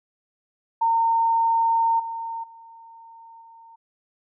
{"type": "tone with level steps", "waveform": "sine", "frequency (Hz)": 914, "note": "A#5", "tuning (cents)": -34, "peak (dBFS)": [-17, -28, -43, -45], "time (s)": [0.81, 3.76], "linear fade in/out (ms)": 10, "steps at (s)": [1.99, 2.43, 3.41], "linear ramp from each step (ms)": 10, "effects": []}